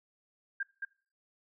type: tone with echo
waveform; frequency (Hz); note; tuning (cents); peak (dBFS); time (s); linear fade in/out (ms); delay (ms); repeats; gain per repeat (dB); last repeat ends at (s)
sine; 1600; G6; +35; -31; 0.6-0.63; 5; 220; 1; -3; 0.85
effects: noise-tail reverb RT60 0.4 s tail -22 dB re dry